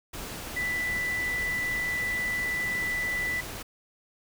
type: tone in noise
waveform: sine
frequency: 1982 Hz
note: B6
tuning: 6 cents sharp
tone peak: -27 dBFS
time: 0.56-3.41 s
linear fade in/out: 10 ms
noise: pink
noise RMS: -38 dBFS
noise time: 0.13-3.63 s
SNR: +8 dB
effects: none